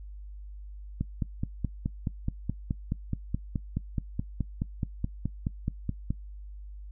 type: click train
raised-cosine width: 5 ms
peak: -16 dBFS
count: 25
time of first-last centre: 1.01-6.106 s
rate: 4.71 Hz
effects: noise-tail reverb RT60 0.1 s tail -20 dB re dry + added 50 Hz sine -40 dBFS peak until 6.91 s